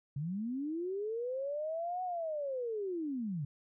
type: linear two-way sweep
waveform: sine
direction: up then down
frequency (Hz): 133.2 to 743 to 133.2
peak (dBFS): -34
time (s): 0.16-3.45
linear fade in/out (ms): 5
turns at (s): 2.03
effects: none